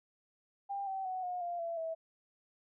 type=tone with pitch steps; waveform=sine; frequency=796 / 769.8 / 744.4 / 719.9 / 696.2 / 673.2 / 651.1 Hz; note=G5 / G5 / F#5 / F#5 / F5 / E5 / E5; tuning=+26 / -32 / +10 / -48 / -6 / +36 / -22 cents; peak=-35 dBFS; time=0.69-1.95 s; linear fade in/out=20 ms; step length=180 ms; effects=none